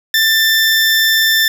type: tone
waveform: 20% pulse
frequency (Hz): 1778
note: A6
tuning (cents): +18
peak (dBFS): -5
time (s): 0.14-1.48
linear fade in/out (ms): 2
effects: none